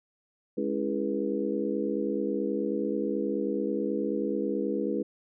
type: harmonic tone with a mistuned harmonic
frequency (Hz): 69.3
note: C#2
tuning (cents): 0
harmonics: 3 / 4 / 5 / 6 / 7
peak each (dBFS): -33 / -33 / -33 / -33 / -33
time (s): 0.57-5.03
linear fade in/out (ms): 10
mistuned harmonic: 5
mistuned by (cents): -81
effects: none